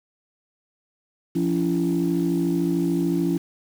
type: tone cluster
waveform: sine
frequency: 173.3 / 282.4 / 336 Hz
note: F3 / C#4 / E4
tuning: -13 / +32 / +33 cents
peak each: -23 dBFS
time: 1.35-3.38 s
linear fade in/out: 10 ms
effects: tanh soft clip ceiling -13 dBFS + 7-bit